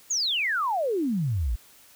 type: exponential sweep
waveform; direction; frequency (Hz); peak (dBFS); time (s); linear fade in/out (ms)
sine; down; 7040 to 50.3; -23; 0.1-1.56; 10
effects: white hiss -54 dBFS RMS until 1.95 s